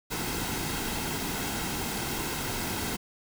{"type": "noise with comb filter", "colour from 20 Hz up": "pink", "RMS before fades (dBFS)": -32, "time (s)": [0.1, 2.97], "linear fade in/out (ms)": 20, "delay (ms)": 1.7, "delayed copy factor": -0.5, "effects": []}